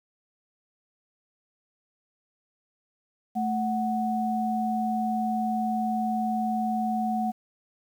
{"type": "tone pair together", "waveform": "sine", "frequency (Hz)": [220, 740], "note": ["A3", "F#5"], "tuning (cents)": [0, 0], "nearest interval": "octave + major sixth", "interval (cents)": 2100, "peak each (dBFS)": -27, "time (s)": [3.35, 7.32], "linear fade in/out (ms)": 20, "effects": ["9-bit"]}